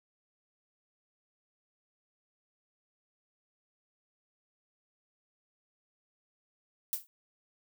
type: noise with exponential decay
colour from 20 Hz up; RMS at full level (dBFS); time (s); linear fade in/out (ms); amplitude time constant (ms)
violet; -29; 6.93-7.07; 0; 30
effects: none